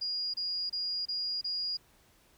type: tone bursts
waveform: sine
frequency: 4860 Hz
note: D#8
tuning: 42 cents flat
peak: -31 dBFS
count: 5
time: 0.01-1.772 s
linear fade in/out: 10 ms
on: 330 ms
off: 28 ms
effects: pink hiss -64 dBFS RMS until 2.37 s